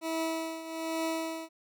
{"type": "tone with tremolo", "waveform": "20% pulse", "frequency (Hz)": 324.5, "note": "E4", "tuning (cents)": -27, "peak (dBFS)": -24, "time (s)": [0.01, 1.49], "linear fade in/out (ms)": 50, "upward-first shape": "triangle", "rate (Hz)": 1.2, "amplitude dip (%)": 75, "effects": []}